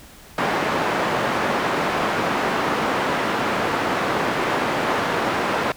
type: band-pass noise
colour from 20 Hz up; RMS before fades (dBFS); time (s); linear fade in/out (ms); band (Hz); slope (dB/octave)
white; -22; 0.38-5.72; 2; 160 to 1300; 12
effects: pink hiss -45 dBFS RMS until 5.76 s